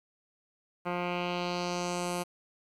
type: tone with low-pass filter sweep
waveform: 10% pulse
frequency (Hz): 176.7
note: F3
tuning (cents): +21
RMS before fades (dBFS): -33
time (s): 0.85-2.24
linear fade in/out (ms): 20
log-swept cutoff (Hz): 1800 to 11000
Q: 2
effects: 10-bit